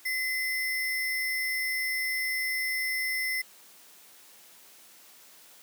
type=tone with sample-and-hold; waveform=sine; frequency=2040 Hz; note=C7; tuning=44 cents flat; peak=-27 dBFS; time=0.05-3.42 s; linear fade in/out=10 ms; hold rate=7350 Hz; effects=white hiss -54 dBFS RMS until 5.62 s + high-pass 200 Hz 12 dB/octave